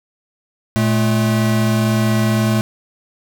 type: tone pair together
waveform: square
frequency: 114.7 / 216.5 Hz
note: A#2 / A3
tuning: -28 / -28 cents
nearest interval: major seventh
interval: 1100 cents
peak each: -17 dBFS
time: 0.76-2.61 s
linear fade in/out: 0 ms
effects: none